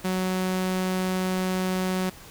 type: tone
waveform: sawtooth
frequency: 185.6 Hz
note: F#3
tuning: 6 cents sharp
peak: -20 dBFS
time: 0.04-2.1 s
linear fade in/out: 10 ms
effects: pink hiss -46 dBFS RMS until 2.3 s